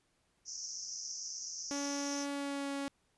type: band-pass noise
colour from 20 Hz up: pink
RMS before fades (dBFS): -43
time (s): 0.45-2.27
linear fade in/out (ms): 50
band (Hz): 5300 to 6400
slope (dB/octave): 96
type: tone with pitch glide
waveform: sawtooth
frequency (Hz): 283 to 278.8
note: C#4 to C#4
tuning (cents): +36 to +10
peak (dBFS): -32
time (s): 1.71-2.88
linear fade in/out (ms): 0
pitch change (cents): -26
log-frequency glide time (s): 2.29-2.72
effects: pink hiss -75 dBFS RMS until 3.17 s + resampled to 24000 Hz